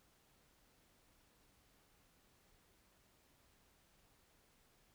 silence, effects pink hiss -72 dBFS RMS until 4.94 s

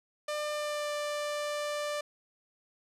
sawtooth tone with pitch glide, 598 to 590.8 Hz, D5 to D5, +31 to +10 cents, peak -28 dBFS, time 0.28-2.01 s, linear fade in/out 5 ms, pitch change -21 cents, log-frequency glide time 0.5-0.92 s, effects low-pass 10000 Hz 12 dB/octave

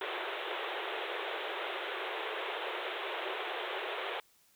pink band-pass noise, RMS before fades -38 dBFS, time 0.01-4.2 s, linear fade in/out 2 ms, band 350 to 3700 Hz, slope 96 dB/octave, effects white hiss -67 dBFS RMS until 4.55 s

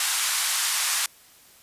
white band-pass noise, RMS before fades -25 dBFS, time 0-1.06 s, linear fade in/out 2 ms, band 910 to 11000 Hz, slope 24 dB/octave, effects white hiss -53 dBFS RMS until 1.62 s + resampled to 32000 Hz

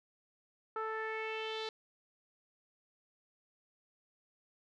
sawtooth tone with low-pass filter sweep, 440 Hz, A4, in tune, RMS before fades -39 dBFS, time 0.76-1.69 s, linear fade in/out 2 ms, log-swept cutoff 1300 to 4100 Hz, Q 4, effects none

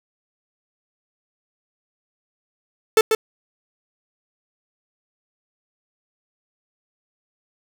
45% pulse tone with echo, 440 Hz, A4, in tune, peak -10 dBFS, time 2.97-3.01 s, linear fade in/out 2 ms, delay 140 ms, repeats 1, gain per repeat -5 dB, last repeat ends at 3.15 s, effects none

